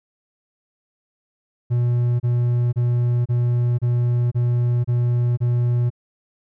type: tone bursts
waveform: triangle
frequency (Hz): 121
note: B2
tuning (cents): -35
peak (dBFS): -14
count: 8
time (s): 1.7-5.903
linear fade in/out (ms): 20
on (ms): 500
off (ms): 29
effects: none